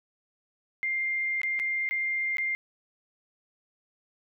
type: tone with dropouts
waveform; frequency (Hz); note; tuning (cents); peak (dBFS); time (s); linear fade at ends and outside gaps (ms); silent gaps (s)
sine; 2105; C7; +10; -26; 0.83-2.55; 0; 1.416-1.433 / 1.592-1.598 / 1.89-1.91 / 2.37-2.383
effects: none